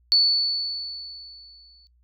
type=tone with exponential decay; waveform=sine; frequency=4459 Hz; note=C#8; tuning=9 cents sharp; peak=-13 dBFS; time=0.12-1.87 s; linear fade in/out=0 ms; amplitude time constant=380 ms; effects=noise-tail reverb RT60 0.1 s tail -22 dB re dry + added 60 Hz sine -58 dBFS peak until 2.03 s